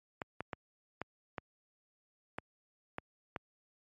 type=clicks; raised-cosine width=0.5 ms; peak=-22 dBFS; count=8; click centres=0.218 / 0.406 / 0.532 / 1.016 / 1.382 / 2.385 / 2.984 / 3.362 s; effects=high-pass 80 Hz 12 dB/octave + MP3 48 kbps